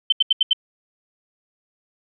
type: tone bursts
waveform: sine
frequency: 3085 Hz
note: G7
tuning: 28 cents flat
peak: -12 dBFS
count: 5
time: 0.1-0.532 s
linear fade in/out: 5 ms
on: 24 ms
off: 78 ms
effects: none